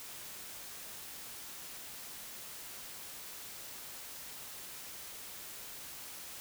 silence, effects white hiss -47 dBFS RMS until 6.4 s

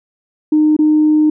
sine tone with dropouts, 306 Hz, D#4, 29 cents flat, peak -7 dBFS, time 0.52-1.3 s, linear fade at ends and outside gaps 5 ms, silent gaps 0.766-0.789 s, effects tanh soft clip ceiling -3 dBFS

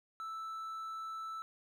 triangle tone, 1318.5 Hz, E6, in tune, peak -38 dBFS, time 0.2-1.42 s, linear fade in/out 0 ms, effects none

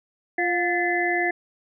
sine tone cluster, 348.3 / 711 / 1745 / 2036 Hz, F4 / F5 / A6 / C7, -5 / +31 / -15 / -48 cents, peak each -26 dBFS, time 0.38-1.31 s, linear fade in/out 5 ms, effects none

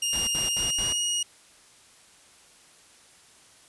20% pulse tone with pitch glide, 2831 to 2880 Hz, F7 to F#7, +23 to -47 cents, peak -19 dBFS, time 0.02-1.23 s, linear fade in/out 5 ms, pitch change +30 cents, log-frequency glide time 0.49-1.02 s
pink noise bursts, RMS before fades -36 dBFS, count 4, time 0.13-0.924 s, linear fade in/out 0 ms, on 140 ms, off 78 ms
effects white hiss -55 dBFS RMS until 3.68 s + resampled to 24000 Hz

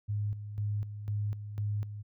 sine tone with tremolo, 103.9 Hz, G#2, 1 cent sharp, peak -29 dBFS, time 0.08-2.03 s, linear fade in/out 20 ms, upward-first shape square, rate 2 Hz, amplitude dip 65%, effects none

